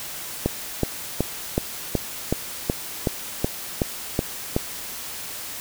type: click train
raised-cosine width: 2 ms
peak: -6 dBFS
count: 12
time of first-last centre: 0.46-4.564 s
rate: 2.68 Hz
effects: white hiss -34 dBFS RMS until 5.6 s

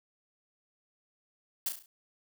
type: noise with echo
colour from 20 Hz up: blue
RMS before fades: -31 dBFS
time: 1.66-1.69 s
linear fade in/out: 2 ms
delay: 34 ms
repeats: 5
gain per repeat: -6 dB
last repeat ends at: 1.86 s
effects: none

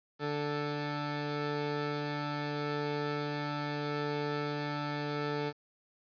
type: tone pair together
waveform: 15% pulse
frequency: 146.93 / 440 Hz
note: D3 / A4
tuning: +1 / 0 cents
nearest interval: octave + perfect fifth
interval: 1899 cents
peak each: -28 / -31 dBFS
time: 0.19-5.53 s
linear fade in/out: 50 ms
effects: resampled to 11025 Hz + 10-bit

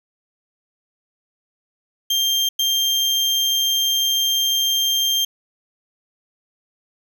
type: tone bursts at uneven times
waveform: 35% pulse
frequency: 3183 Hz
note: G7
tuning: 26 cents sharp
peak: -15 dBFS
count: 2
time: 2.1-2.49 / 2.59-5.25 s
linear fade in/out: 5 ms
effects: none

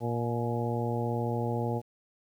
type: harmonic tone with a mistuned harmonic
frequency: 118 Hz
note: A#2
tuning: 22 cents sharp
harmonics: 1 / 2 / 3 / 4 / 5 / 6 / 7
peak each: -31 / -35 / -37 / -35 / -40 / -41 / -37 dBFS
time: 0-1.82 s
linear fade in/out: 50 ms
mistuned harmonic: 7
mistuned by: +30 cents
effects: 10-bit

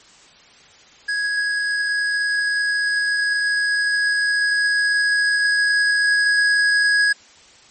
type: tone with level ramp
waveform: square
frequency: 1661.2 Hz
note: G#6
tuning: in tune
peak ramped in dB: -20 to -14 dBFS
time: 1.08-7.13 s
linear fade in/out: 10 ms
effects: white hiss -48 dBFS RMS until 7.7 s + MP3 32 kbps

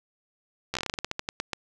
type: slowing click train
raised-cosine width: 0.2 ms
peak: -12 dBFS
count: 16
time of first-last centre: 0.74-1.533 s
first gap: 13 ms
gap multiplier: 1.18
effects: none

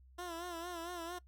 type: tone with vibrato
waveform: 15% pulse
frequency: 344.1 Hz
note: F4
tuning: 26 cents flat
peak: -35 dBFS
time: 0.18-1.19 s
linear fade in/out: 10 ms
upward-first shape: sine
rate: 4.4 Hz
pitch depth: 75 cents each way
effects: noise-tail reverb RT60 0.1 s tail -22 dB re dry + added 64 Hz sine -58 dBFS peak until 1.27 s

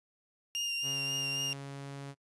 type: tone with vibrato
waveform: 30% pulse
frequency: 2804 Hz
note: F7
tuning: 6 cents sharp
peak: -29 dBFS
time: 0.55-1.53 s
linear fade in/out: 0 ms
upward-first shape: sine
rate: 3.7 Hz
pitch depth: 19 cents each way
type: tone with pitch glide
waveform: sawtooth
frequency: 138.59 to 139.47 Hz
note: C#3 to C#3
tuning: 0 to +11 cents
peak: -37 dBFS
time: 0.82-2.15 s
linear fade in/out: 50 ms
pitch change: +11 cents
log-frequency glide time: 1.33-1.98 s
effects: noise-tail reverb RT60 0.1 s tail -26 dB re dry + resampled to 24000 Hz

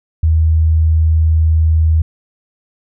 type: tone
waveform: sine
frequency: 79.8 Hz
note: D#2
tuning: 44 cents sharp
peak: -8 dBFS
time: 0.23-2.02 s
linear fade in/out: 5 ms
effects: none

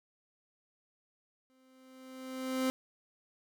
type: tone with exponential growth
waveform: 30% pulse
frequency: 260.1 Hz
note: C4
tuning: 10 cents flat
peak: -25 dBFS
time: 1.5-2.7 s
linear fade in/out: 0 ms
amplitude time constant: 260 ms
effects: none

